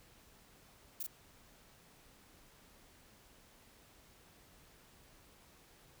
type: noise with echo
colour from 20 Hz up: violet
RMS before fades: -39 dBFS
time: 1-1.03 s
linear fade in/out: 5 ms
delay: 37 ms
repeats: 1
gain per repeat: -2 dB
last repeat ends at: 1.067 s
effects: pink hiss -63 dBFS RMS until 6 s